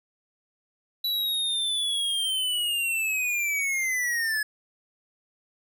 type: linear sweep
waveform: square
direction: down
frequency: 3954 to 1697 Hz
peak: -25 dBFS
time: 1.04-4.43 s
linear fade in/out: 5 ms
effects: none